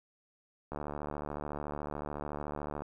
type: click train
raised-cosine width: 1 ms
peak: -24 dBFS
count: 156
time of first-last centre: 0.72-2.82 s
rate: 73.8 Hz
effects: 11-bit